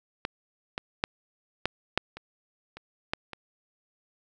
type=clicks; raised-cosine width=0.3 ms; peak=-13 / -15 / -8 / -9 / -6 / -24 / -26 / -11 / -22 dBFS; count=9; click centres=0.251 / 0.779 / 1.039 / 1.656 / 1.976 / 2.17 / 2.77 / 3.135 / 3.333 s; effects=none